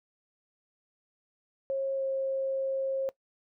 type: tone with pitch glide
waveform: sine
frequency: 541 to 536.6 Hz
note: C#5 to C5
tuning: -42 to +44 cents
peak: -27 dBFS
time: 1.7-3.09 s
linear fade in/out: 0 ms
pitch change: -14 cents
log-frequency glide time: 1.96-2.03 s
effects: noise-tail reverb RT60 0.1 s tail -20 dB re dry